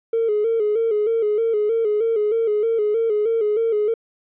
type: tone with vibrato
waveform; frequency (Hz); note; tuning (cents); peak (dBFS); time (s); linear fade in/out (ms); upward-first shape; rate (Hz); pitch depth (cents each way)
triangle; 437.7; A4; -9; -13; 0.13-3.94; 5; square; 3.2; 72
effects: tanh soft clip ceiling -14 dBFS + resampled to 8000 Hz